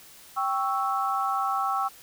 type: chord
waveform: sine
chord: C# diminished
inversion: second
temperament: equal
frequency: 784 / 1108.7 / 1318.5 Hz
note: G5 / C#6 / E6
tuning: 0 / 0 / 0 cents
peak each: -28 / -29 / -28 dBFS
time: 0.36-1.89 s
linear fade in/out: 20 ms
effects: white hiss -50 dBFS RMS until 2.02 s